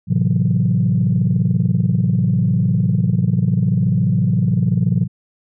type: chord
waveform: sine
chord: F# half-diminished seventh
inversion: first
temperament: equal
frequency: 110 / 130.81 / 164.81 / 185 Hz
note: A2 / C3 / E3 / F#3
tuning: 0 / 0 / 0 / 0 cents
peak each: -18 dBFS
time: 0.07-5.08 s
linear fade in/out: 50 ms
effects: tanh soft clip ceiling -6 dBFS